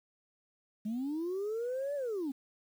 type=linear two-way sweep; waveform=sine; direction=up then down; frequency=205.4 to 585 to 253.8 Hz; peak=-31 dBFS; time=0.85-2.32 s; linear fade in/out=10 ms; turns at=1.95 s; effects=tanh soft clip ceiling -30 dBFS + 10-bit